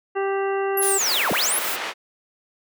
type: harmonic tone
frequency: 392 Hz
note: G4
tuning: in tune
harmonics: 1 / 2 / 3 / 4 / 5 / 7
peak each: -22 / -28 / -32 / -34 / -36 / -39 dBFS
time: 0.15-0.99 s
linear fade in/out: 20 ms
type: linear two-way sweep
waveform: sine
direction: down then up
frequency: 11860 to 124 to 11860 Hz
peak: -20 dBFS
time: 0.77-1.59 s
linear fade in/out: 5 ms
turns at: 1.32 s
type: noise with tremolo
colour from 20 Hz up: blue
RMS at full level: -27 dBFS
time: 0.81-1.77 s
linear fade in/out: 20 ms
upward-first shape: sine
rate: 3.7 Hz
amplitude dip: 45%
type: band-pass noise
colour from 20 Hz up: white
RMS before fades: -29 dBFS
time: 0.97-1.94 s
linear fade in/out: 50 ms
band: 430 to 2400 Hz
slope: 12 dB/octave
effects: none